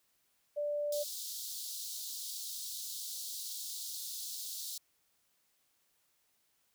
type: tone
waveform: sine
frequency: 587.3 Hz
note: D5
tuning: in tune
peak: -32 dBFS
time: 0.56-1.04 s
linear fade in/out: 20 ms
type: high-pass noise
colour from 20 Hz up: pink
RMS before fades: -42 dBFS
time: 0.92-4.78 s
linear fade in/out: 5 ms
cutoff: 3700 Hz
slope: 48 dB/octave
effects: white hiss -75 dBFS RMS until 6.74 s